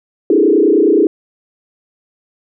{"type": "tone with frequency modulation", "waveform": "sine", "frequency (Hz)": 367.6, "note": "F#4", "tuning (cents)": -11, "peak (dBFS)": -7, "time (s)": [0.3, 1.07], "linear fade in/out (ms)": 2, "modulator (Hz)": 29.7, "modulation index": 2.5, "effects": []}